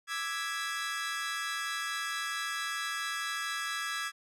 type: chord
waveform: sawtooth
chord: E dominant seventh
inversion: third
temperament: equal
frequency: 1174.7 / 1318.5 / 1661.2 / 1975.5 Hz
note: D6 / E6 / G#6 / B6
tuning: 0 / 0 / 0 / 0 cents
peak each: -38 / -35 / -32 / -38 dBFS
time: 0.07-4.12 s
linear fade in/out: 50 ms
effects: low-pass 10000 Hz 12 dB/octave